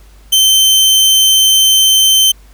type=tone; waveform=sawtooth; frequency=3098 Hz; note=G7; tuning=21 cents flat; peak=-3 dBFS; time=0.32-2.32 s; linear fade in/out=10 ms; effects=added 50 Hz sine -38 dBFS peak until 2.53 s + pink hiss -48 dBFS RMS until 2.53 s